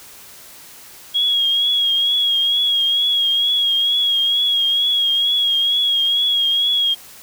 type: tone with vibrato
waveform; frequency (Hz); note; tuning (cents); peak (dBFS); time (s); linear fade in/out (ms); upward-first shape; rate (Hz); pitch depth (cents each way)
sine; 3300; G#7; -12; -14; 1.14-6.95; 20; triangle; 2.2; 46
effects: white hiss -41 dBFS RMS until 7.22 s